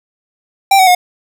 square tone with pitch steps, 784 / 752.1 / 721.4 Hz, G5 / F#5 / F#5, 0 / +28 / -44 cents, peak -6 dBFS, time 0.71-0.95 s, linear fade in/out 5 ms, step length 80 ms, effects none

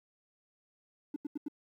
triangle tone bursts, 293.7 Hz, D4, in tune, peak -30 dBFS, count 4, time 1.14-1.483 s, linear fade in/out 5 ms, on 22 ms, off 85 ms, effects tanh soft clip ceiling -30 dBFS + 12-bit

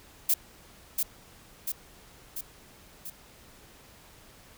violet noise with echo, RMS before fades -23 dBFS, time 0.29-0.34 s, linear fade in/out 5 ms, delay 690 ms, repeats 4, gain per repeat -4 dB, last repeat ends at 3.1 s, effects pink hiss -54 dBFS RMS until 4.57 s

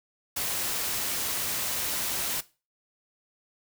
white noise, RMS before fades -30 dBFS, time 0.36-2.41 s, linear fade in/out 10 ms, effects noise-tail reverb RT60 0.3 s tail -18 dB re dry

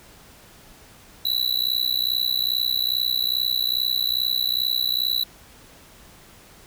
square tone with amplitude modulation, 3951 Hz, B7, in tune, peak -17 dBFS, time 1.25-5.24 s, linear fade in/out 5 ms, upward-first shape sine, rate 62.4 Hz, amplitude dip 100%, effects pink hiss -49 dBFS RMS until 6.66 s

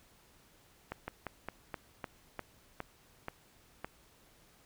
slowing click train, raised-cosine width 0.5 ms, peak -23 dBFS, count 10, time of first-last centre 0.92-3.846 s, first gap 160 ms, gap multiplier 1.17, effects pink hiss -64 dBFS RMS until 4.65 s

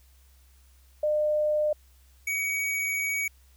sine / square tone pair in turn, 604 / 2257 Hz, D5 / C#7, +48 / +31 cents, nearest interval octave + major seventh, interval 2283 cents, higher second, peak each -22 / -27 dBFS, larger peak first, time 1.03-1.73 / 2.27-3.28 s, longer second, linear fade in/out 5 ms, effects added 65 Hz sine -55 dBFS peak until 3.56 s + white hiss -64 dBFS RMS until 3.56 s

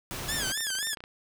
pink noise, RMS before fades -36 dBFS, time 0.11-0.52 s, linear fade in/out 0 ms
10% pulse tone with vibrato, 1661.2 Hz, G#6, in tune, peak -20 dBFS, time 0.28-0.95 s, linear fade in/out 10 ms, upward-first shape sine, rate 3.8 Hz, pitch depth 150 cents each way
clicks, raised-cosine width 0.3 ms, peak -26 dBFS, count 12, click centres 0.575 / 0.607 / 0.669 / 0.704 / 0.753 / 0.787 / 0.828 / 0.871 / 0.932 / 0.972 / 1.005 / 1.039 s
effects none

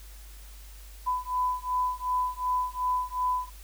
sine beating tone pair, 1000 / 1002.7 Hz, B5 / B5, +21 / +26 cents, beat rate 2.7 Hz, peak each -29 dBFS, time 1.06-3.5 s, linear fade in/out 20 ms, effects added 50 Hz sine -44 dBFS peak until 3.63 s + white hiss -53 dBFS RMS until 3.63 s

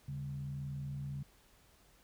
sine tone with frequency modulation, 140 Hz, C#3, 18 cents sharp, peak -38 dBFS, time 0.08-1.23 s, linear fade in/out 5 ms, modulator 61.3 Hz, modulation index 0.5, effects added 48 Hz sine -70 dBFS peak until 2.03 s + pink hiss -66 dBFS RMS until 2.03 s

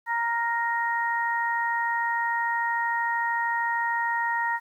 harmonic tone, 466.6 Hz, A#4, 2 cents sharp, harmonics 2 / 3 / 4, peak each -26 / -35 / -27 dBFS, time 0.06-4.6 s, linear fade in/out 50 ms, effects 10-bit

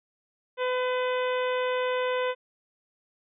harmonic tone, 504 Hz, B4, 35 cents sharp, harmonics 1 / 2 / 3 / 4 / 5 / 6 / 7, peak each -26 / -32 / -36 / -38 / -40 / -42 / -43 dBFS, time 0.57-2.35 s, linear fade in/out 50 ms, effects none

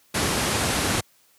pink low-pass noise, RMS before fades -23 dBFS, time 0.14-1.01 s, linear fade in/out 10 ms, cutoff 12000 Hz, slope 96 dB/octave, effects white hiss -60 dBFS RMS until 1.38 s + high-pass 80 Hz 12 dB/octave

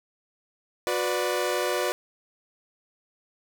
sawtooth chord, B minor, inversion second, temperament equal with one note detuned, 363.8 / 493.9 / 587.3 Hz, F#4 / B4 / D5, -29 / 0 / 0 cents, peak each -25 dBFS, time 0.87-1.92 s, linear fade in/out 0 ms, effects none

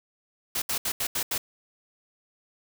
white noise bursts at uneven times, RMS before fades -28 dBFS, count 6, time 0.55-0.62 / 0.69-0.78 / 0.85-0.92 / 1-1.07 / 1.15-1.23 / 1.31-1.38 s, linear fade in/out 5 ms, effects none

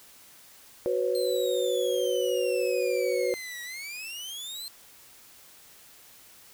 sine chord, F# suspended fourth, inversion none, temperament equal with one note detuned, 370 / 493.9 / 547.4 Hz, F#4 / B4 / C#5, 0 / 0 / -22 cents, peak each -29 / -27 / -30 dBFS, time 0.86-3.34 s, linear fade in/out 0 ms
sawtooth exponential two-way sweep, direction down then up, 4186 to 1909 to 4186 Hz, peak -33 dBFS, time 1.15-4.68 s, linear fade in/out 0 ms, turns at 3.62 s
effects white hiss -53 dBFS RMS until 6.53 s

